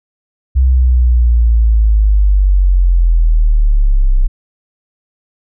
sine linear sweep, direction down, 65.41 to 31.25 Hz, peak -6 dBFS, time 0.55-4.28 s, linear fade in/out 20 ms, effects none

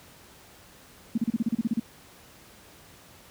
sine tone bursts, 228.1 Hz, A#3, 37 cents flat, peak -21 dBFS, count 11, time 1.15-1.798 s, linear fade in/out 5 ms, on 28 ms, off 34 ms, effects pink hiss -52 dBFS RMS until 3.3 s + high-pass 60 Hz 12 dB/octave

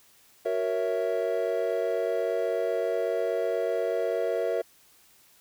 triangle chord, F# dominant seventh, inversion none, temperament equal, 370 / 466.2 / 554.4 / 659.3 Hz, F#4 / A#4 / C#5 / E5, 0 / 0 / 0 / 0 cents, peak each -31 / -27 / -30 / -28 dBFS, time 0.45-4.62 s, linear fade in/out 10 ms, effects white hiss -59 dBFS RMS until 5.4 s

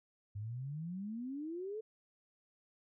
sine exponential sweep, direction up, 99 to 448.3 Hz, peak -39 dBFS, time 0.35-1.81 s, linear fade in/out 10 ms, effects none

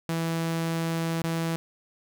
sawtooth tone with dropouts, 164.81 Hz, E3, in tune, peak -22 dBFS, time 0.09-1.56 s, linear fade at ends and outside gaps 0 ms, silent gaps 1.219-1.24 s, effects none

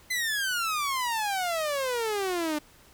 sawtooth exponential sweep, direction down, 2055 to 293.5 Hz, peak -23 dBFS, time 0.1-2.59 s, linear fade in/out 10 ms, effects pink hiss -56 dBFS RMS until 2.93 s

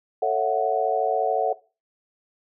sine chord, F# minor seventh, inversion first, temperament just, 444 / 555 / 666 / 740 Hz, A4 / C#5 / E5 / F#5, +16 / +2 / +18 / 0 cents, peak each -25 / -27 / -26 / -23 dBFS, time 0.22-1.53 s, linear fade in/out 5 ms, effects noise-tail reverb RT60 0.3 s tail -18 dB re dry

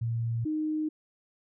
sine tone pair in turn, 115.7 / 308.9 Hz, A#2 / D#4, -13 / -12 cents, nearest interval octave + perfect fourth, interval 1701 cents, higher second, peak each -27 dBFS, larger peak neither, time 0.01-0.45 / 0.45-0.89 s, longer neither, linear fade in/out 10 ms, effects none

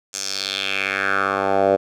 10% pulse tone with band-pass filter sweep, 97.6 Hz, G2, 7 cents flat, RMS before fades -21 dBFS, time 0.13-1.77 s, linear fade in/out 20 ms, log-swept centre 6800 to 560 Hz, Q 3.2, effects none

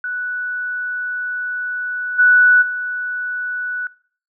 sine tone with level steps, 1480 Hz, F#6, in tune, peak -21 / -8 / -21 dBFS, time 0.04-3.87 s, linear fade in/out 2 ms, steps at 2.18 / 2.61 s, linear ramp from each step 20 ms, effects noise-tail reverb RT60 0.5 s tail -22 dB re dry

